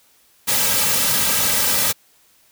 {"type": "noise with comb filter", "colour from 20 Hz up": "white", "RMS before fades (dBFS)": -18, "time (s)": [0.47, 1.93], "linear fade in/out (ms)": 20, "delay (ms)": 2.8, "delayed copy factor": -0.85, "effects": ["white hiss -56 dBFS RMS until 2.51 s"]}